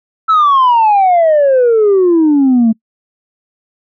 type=exponential sweep; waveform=sine; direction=down; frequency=1331 to 218.8 Hz; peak=-4 dBFS; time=0.28-2.73 s; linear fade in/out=20 ms; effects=noise-tail reverb RT60 0.1 s tail -26 dB re dry + tanh soft clip ceiling -4 dBFS